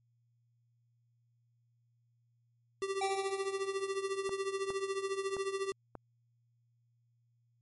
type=tone with tremolo; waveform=square; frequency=390 Hz; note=G4; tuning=9 cents flat; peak=-31 dBFS; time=2.82-5.72 s; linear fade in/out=0 ms; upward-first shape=triangle; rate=14 Hz; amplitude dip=80%
type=tone with exponential decay; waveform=square; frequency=778 Hz; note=G5; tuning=13 cents flat; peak=-32 dBFS; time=3.01-3.98 s; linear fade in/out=5 ms; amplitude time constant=210 ms
type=clicks; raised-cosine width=1 ms; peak=-29 dBFS; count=4; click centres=4.293 / 4.704 / 5.367 / 5.953 s
effects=added 118 Hz sine -70 dBFS peak until 7.61 s + MP3 48 kbps